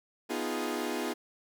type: chord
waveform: sawtooth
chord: F half-diminished seventh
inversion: second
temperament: equal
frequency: 246.9 / 311.1 / 349.2 / 415.3 Hz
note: Cb4 / Eb4 / F4 / Ab4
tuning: 0 / 0 / 0 / 0 cents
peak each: -33 dBFS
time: 0.29-1.14 s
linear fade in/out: 20 ms
effects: none